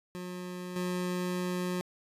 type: tone with level steps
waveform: 25% pulse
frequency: 180.2 Hz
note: F#3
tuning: 45 cents flat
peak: -34 / -27 dBFS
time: 0.15-1.81 s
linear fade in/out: 0 ms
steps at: 0.76 s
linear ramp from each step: 2 ms
effects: resampled to 32000 Hz